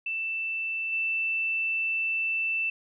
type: tone with level steps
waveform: sine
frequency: 2660 Hz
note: E7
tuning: 15 cents sharp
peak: -28 / -25 dBFS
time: 0.06-2.7 s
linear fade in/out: 5 ms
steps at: 0.92 s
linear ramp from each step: 10 ms
effects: none